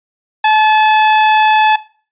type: tone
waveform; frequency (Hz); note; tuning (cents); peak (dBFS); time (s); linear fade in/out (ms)
sawtooth; 863; A5; -34; -4; 0.44-1.76; 5
effects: noise-tail reverb RT60 0.4 s tail -17 dB re dry + resampled to 8000 Hz